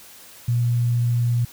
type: tone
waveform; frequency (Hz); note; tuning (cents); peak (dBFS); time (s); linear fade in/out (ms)
sine; 119.8; A#2; +48; -17; 0.48-1.45; 5
effects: white hiss -45 dBFS RMS until 1.52 s